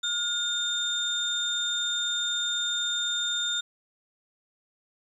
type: tone cluster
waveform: sine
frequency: 1427 / 3634 / 7210 Hz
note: F6 / A#7 / A8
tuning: +37 / -45 / +41 cents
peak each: -33 / -27 / -35 dBFS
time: 0.03-3.61 s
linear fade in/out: 10 ms
effects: 10-bit